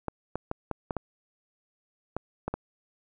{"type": "clicks", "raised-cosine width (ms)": 1, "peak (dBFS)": -16, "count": 9, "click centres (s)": [0.083, 0.356, 0.514, 0.713, 0.908, 0.967, 2.166, 2.48, 2.54], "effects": []}